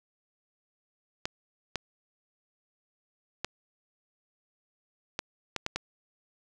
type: clicks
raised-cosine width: 0.2 ms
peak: -13 dBFS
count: 7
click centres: 1.255 / 1.757 / 3.446 / 5.191 / 5.563 / 5.664 / 5.76 s
effects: none